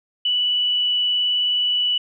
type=tone with vibrato; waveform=sine; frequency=2960 Hz; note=F#7; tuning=in tune; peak=-17 dBFS; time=0.25-1.98 s; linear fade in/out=5 ms; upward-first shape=triangle; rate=19 Hz; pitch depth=11 cents each way; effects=none